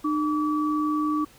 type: tone pair together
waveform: sine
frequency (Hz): 303.5 / 1148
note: D#4 / D6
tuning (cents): -43 / -40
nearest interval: octave + major seventh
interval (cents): 2303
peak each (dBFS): -23 / -27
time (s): 0.04-1.25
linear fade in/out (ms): 10
effects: pink hiss -53 dBFS RMS until 1.38 s